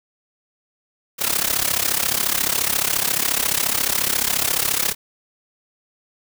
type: noise with amplitude modulation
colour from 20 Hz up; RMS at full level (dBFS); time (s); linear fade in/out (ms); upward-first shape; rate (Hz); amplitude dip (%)
white; -17; 1.18-4.95; 50; sine; 34.3; 85
effects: none

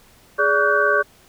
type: tone cluster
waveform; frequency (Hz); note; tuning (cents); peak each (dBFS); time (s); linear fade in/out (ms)
sine; 417 / 579 / 1137 / 1469 / 1547; G#4 / D5 / C#6 / F#6 / G6; +7 / -25 / +44 / -13 / -23; -22 / -21 / -21 / -22 / -19; 0.38-1.03; 20
effects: pink hiss -52 dBFS RMS until 1.28 s

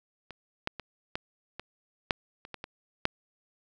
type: clicks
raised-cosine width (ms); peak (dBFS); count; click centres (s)
0.3; -26 / -13 / -22 / -16 / -22 / -8 / -28 / -22 / -22 / -8; 10; 0.307 / 0.674 / 0.797 / 1.155 / 1.596 / 2.108 / 2.451 / 2.543 / 2.641 / 3.054
effects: none

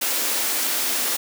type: high-pass noise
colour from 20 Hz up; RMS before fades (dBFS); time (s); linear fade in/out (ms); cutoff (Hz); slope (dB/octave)
white; -23; 0.01-1.17; 10; 220; 96
effects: none

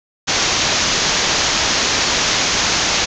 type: low-pass noise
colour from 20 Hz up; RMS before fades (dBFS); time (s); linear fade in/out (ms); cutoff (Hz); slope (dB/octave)
white; -17; 0.27-3.06; 20; 6800; 96
effects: none

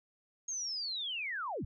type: linear sweep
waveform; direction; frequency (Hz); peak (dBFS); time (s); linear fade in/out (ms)
sine; down; 6580 to 50.1; -35; 0.48-1.65; 5
effects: none

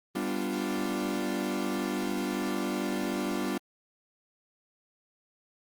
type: chord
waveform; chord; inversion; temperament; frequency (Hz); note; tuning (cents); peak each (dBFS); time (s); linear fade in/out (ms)
40% pulse; G dominant seventh; none; equal; 196 / 246.9 / 293.7 / 349.2; G3 / B3 / D4 / F4; 0 / 0 / 0 / 0; -34; 0.15-3.58; 5
effects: Opus 32 kbps

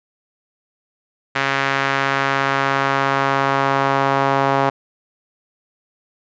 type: tone with band-pass filter sweep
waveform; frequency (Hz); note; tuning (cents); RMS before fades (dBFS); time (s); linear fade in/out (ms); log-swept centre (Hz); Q
sawtooth; 137; C#3; -20; -18; 1.35-4.7; 10; 1800 to 890; 1.4
effects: resampled to 16000 Hz

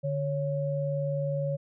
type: tone pair together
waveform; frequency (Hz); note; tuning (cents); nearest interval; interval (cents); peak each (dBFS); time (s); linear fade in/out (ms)
sine; 146.84 / 554.4; D3 / C#5; 0 / 0; octave + major seventh; 2300; -29 / -30; 0.03-1.57; 20
effects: none

